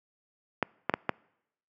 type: clicks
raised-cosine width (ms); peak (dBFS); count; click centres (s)
0.5; -9; 4; 0.627 / 0.896 / 0.939 / 1.093
effects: noise-tail reverb RT60 0.8 s tail -26 dB re dry + high-pass 150 Hz 12 dB/octave